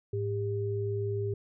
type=tone pair together; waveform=sine; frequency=106.4 / 399.5 Hz; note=G#2 / G4; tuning=+42 / +33 cents; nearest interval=octave + major seventh; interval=2291 cents; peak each=-31 / -32 dBFS; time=0.13-1.34 s; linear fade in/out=5 ms; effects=none